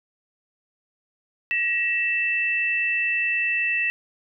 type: tone pair together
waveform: sine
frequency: 1906 / 2655 Hz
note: A#6 / E7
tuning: +38 / +12 cents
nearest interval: tritone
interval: 574 cents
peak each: -25 / -22 dBFS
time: 1.51-3.9 s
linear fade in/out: 0 ms
effects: none